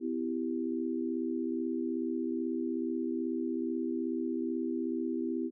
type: chord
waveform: sine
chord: E minor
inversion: second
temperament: equal with one note detuned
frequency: 253.4 / 329.6 / 392 Hz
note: B3 / E4 / G4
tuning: +45 / 0 / 0 cents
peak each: -34 / -34 / -38 dBFS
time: 0-5.51 s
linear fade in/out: 50 ms
effects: none